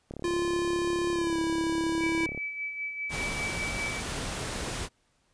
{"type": "click train", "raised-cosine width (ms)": 2, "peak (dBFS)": -25, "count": 81, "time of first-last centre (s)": [0.11, 2.376], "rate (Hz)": 35.3}
{"type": "tone with pitch glide", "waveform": "square", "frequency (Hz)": [347.2, 328.5], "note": ["F4", "E4"], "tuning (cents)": [-10, -6], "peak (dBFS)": -27, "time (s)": [0.24, 2.26], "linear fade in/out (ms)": 2, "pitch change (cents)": -96, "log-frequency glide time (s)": [1.12, 1.38]}
{"type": "tone with tremolo", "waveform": "sine", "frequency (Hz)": 2300, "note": "D7", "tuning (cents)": -37, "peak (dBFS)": -30, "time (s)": [1.99, 4.02], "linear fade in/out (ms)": 50, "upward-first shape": "sine", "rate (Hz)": 5, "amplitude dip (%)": 50}
{"type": "noise", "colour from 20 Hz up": "pink", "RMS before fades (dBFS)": -34, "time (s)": [3.09, 4.89], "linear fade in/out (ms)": 50}
{"effects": ["pink hiss -70 dBFS RMS until 5.33 s", "resampled to 22050 Hz"]}